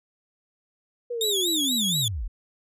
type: linear sweep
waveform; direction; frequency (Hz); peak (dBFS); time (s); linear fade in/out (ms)
sine; down; 491.3 to 32.44; -27; 1.1-2.28; 10
type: tone with vibrato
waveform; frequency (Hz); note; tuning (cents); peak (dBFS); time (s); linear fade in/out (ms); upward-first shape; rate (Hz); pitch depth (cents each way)
sawtooth; 3600; A7; +39; -20; 1.21-2.08; 2; sine; 4.2; 150
effects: resampled to 32000 Hz